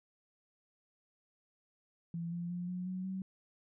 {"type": "tone with pitch steps", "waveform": "sine", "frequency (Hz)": [168.7, 172.64, 176.68, 180.81, 185.03, 189.36], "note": ["E3", "F3", "F3", "F#3", "F#3", "F#3"], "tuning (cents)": [40, -20, 20, -40, 0, 40], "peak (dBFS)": -36, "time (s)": [2.14, 3.22], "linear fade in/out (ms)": 2, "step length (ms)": 180, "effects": []}